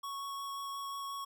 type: tone with vibrato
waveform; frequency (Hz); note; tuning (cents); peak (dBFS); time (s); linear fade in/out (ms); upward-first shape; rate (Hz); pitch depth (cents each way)
square; 1108.7; C#6; 0; -39; 0.03-1.25; 10; sine; 5.6; 8
effects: none